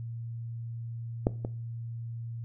clicks, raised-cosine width 2 ms, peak -10 / -20 dBFS, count 2, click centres 1.269 / 1.449 s, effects noise-tail reverb RT60 0.4 s tail -18 dB re dry + added 116 Hz sine -35 dBFS peak until 2.44 s

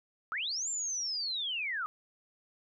sine linear two-way sweep, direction up then down, 1197 to 7410 to 1197 Hz, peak -32 dBFS, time 0.32-1.86 s, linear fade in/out 0 ms, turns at 0.69 s, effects none

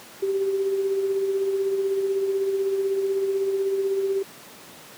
sine tone with tremolo, 390 Hz, G4, 9 cents flat, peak -19 dBFS, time 0.22-4.23 s, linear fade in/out 10 ms, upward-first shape sine, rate 16 Hz, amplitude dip 40%, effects pink hiss -44 dBFS RMS until 4.97 s + high-pass 200 Hz 12 dB/octave

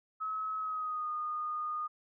sine tone with pitch glide, 1284 to 1227.4 Hz, E6 to D#6, -46 to -24 cents, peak -33 dBFS, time 0.2-1.88 s, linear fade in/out 20 ms, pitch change -78 cents, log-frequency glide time 0.58-1.1 s, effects none

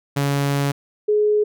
sawtooth / sine tone pair in turn, 141 / 420.8 Hz, C#3 / G#4, +30 / +23 cents, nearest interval octave + perfect fifth, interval 1893 cents, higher second, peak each -14 dBFS, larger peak neither, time 0.16-0.72 / 1.08-1.44 s, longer first, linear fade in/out 10 ms, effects none

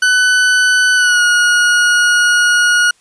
40% pulse tone with pitch glide, 1500 to 1444.7 Hz, F#6 to F#6, +23 to -42 cents, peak -8 dBFS, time 0.02-2.91 s, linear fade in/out 5 ms, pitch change -65 cents, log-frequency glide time 0.95-1.22 s, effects white hiss -53 dBFS RMS until 3 s + resampled to 22050 Hz

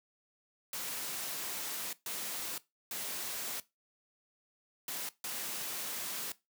white noise bursts at uneven times, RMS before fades -39 dBFS, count 5, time 0.73-1.93 / 2.06-2.58 / 2.91-3.6 / 4.88-5.09 / 5.24-6.32 s, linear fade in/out 2 ms, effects noise-tail reverb RT60 0.2 s tail -18 dB re dry + high-pass 150 Hz 12 dB/octave

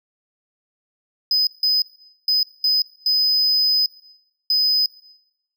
triangle tone bursts at uneven times, 5020 Hz, D#8, 15 cents sharp, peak -14 dBFS, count 6, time 1.31-1.47 / 1.63-1.82 / 2.28-2.43 / 2.64-2.82 / 3.06-3.86 / 4.5-4.86 s, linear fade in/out 2 ms, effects noise-tail reverb RT60 0.8 s tail -18 dB re dry

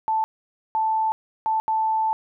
sine tone bursts at uneven times, 880 Hz, A5, in tune, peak -19 dBFS, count 4, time 0.08-0.24 / 0.75-1.12 / 1.46-1.6 / 1.68-2.13 s, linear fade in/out 0 ms, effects none

